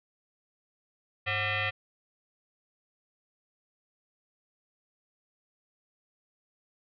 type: tone with frequency modulation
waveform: sine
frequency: 100.4 Hz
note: G2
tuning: 42 cents sharp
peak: -27 dBFS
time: 1.26-1.71 s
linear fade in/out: 20 ms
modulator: 637 Hz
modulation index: 4.5
effects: none